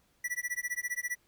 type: tone with tremolo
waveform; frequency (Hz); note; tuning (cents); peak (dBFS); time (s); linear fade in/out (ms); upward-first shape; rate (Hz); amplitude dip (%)
square; 1956; B6; -17; -30; 0.24-1.16; 5; sine; 15; 100
effects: pink hiss -70 dBFS RMS until 1.27 s